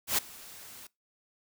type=noise with ADSR envelope; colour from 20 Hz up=white; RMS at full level=-25 dBFS; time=0.07-0.87 s; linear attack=110 ms; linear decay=10 ms; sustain=-23 dB; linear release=4 ms; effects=noise-tail reverb RT60 0.2 s tail -22 dB re dry